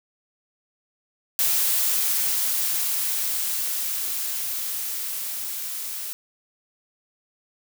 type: noise with level ramp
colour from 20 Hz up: blue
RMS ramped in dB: -21 to -32 dBFS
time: 1.39-6.13 s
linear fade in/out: 0 ms
effects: none